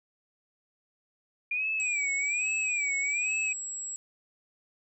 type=tone with vibrato; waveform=sine; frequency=2396 Hz; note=D7; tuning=34 cents sharp; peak=-27 dBFS; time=1.51-3.53 s; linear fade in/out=5 ms; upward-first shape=sine; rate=1.2 Hz; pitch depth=150 cents each way
type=tone; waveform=sine; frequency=7700 Hz; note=B8; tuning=45 cents flat; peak=-34 dBFS; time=1.8-3.96 s; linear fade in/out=0 ms
effects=none